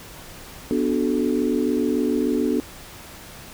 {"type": "chord", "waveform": "sine", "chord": "B minor seventh", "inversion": "none", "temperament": "equal with one note detuned", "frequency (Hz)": [246.9, 293.7, 370, 433.4], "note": ["B3", "D4", "F#4", "A4"], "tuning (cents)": [0, 0, 0, -26], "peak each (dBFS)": [-23, -23, -26, -26], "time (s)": [0.71, 2.6], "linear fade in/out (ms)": 0, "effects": ["pink hiss -41 dBFS RMS until 3.53 s"]}